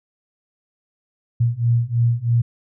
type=beating tone pair; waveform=sine; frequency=116.54 / 119.64 Hz; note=A#2 / A#2; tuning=0 / +45 cents; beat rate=3.1 Hz; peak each=-19 / -18 dBFS; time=1.4-2.42 s; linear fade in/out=10 ms; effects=none